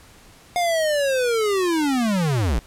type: linear sweep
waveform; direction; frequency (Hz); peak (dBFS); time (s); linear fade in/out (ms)
square; down; 717 to 49; -19; 0.56-2.59; 0
effects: pink hiss -49 dBFS RMS until 2.66 s + low-pass 12000 Hz 12 dB/octave